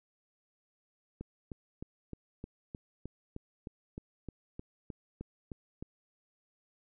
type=click train; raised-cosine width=3 ms; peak=-28 dBFS; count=16; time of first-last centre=1.21-5.825 s; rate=3.25 Hz; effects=none